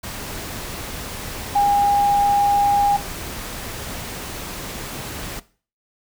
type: tone in noise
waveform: sine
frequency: 811 Hz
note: G#5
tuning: 41 cents flat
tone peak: -13 dBFS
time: 1.55-2.97 s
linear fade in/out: 10 ms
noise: pink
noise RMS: -31 dBFS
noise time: 0.03-5.4 s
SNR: +15 dB
effects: noise-tail reverb RT60 0.4 s tail -18 dB re dry